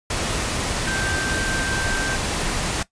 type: tone in noise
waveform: sine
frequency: 1565 Hz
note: G6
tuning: 3 cents flat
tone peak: -25 dBFS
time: 0.87-2.16 s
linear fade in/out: 5 ms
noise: pink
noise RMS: -24 dBFS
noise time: 0.1-2.83 s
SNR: -4 dB
effects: noise-tail reverb RT60 0.1 s tail -17 dB re dry + resampled to 22050 Hz